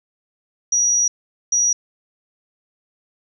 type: tone bursts at uneven times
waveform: sine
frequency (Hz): 5790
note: F#8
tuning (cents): -38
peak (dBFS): -14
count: 2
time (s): 0.72-1.08 / 1.52-1.73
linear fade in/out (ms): 5
effects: none